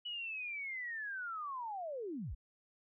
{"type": "linear sweep", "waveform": "sine", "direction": "down", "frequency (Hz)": [2960, 31.33], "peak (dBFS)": -39, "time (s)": [0.05, 2.35], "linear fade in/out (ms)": 10, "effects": []}